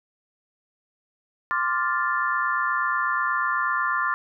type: chord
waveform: sine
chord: D minor seventh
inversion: third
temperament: equal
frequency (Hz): 1046.5 / 1174.7 / 1396.9 / 1760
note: C6 / D6 / F6 / A6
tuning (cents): 0 / 0 / 0 / 0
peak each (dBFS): -27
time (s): 1.51-4.14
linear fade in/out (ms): 0
effects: none